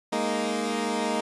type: chord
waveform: 15% pulse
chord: Ab suspended second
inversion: none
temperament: equal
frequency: 207.7 / 233.1 / 311.1 Hz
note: Ab3 / Bb3 / Eb4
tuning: 0 / 0 / 0 cents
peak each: -24 / -22 / -25 dBFS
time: 0.12-1.21 s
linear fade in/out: 10 ms
effects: resampled to 24000 Hz